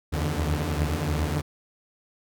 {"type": "tone cluster", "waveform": "sawtooth", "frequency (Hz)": [75.1, 77.9, 85.1, 146.6], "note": ["D2", "D#2", "F2", "D3"], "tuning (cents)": [39, 3, -44, -3], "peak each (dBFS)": -26, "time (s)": [0.12, 1.42], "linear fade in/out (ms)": 20, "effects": []}